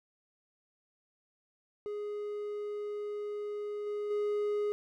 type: tone with level steps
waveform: triangle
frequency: 415.5 Hz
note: G#4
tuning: 1 cent sharp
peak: -33 / -31 / -27 dBFS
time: 1.86-4.72 s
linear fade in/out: 0 ms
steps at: 3.86 / 4.1 s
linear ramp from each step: 10 ms
effects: none